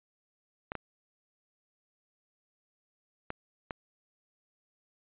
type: clicks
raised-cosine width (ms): 0.5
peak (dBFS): -20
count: 4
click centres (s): 0.719 / 0.753 / 3.304 / 3.708
effects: resampled to 8000 Hz